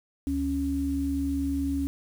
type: tone pair together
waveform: sine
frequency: 73.3 / 277 Hz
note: D2 / C#4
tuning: -3 / -1 cents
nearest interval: octave + major seventh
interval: 2302 cents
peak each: -31 / -26 dBFS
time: 0.27-1.87 s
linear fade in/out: 0 ms
effects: 8-bit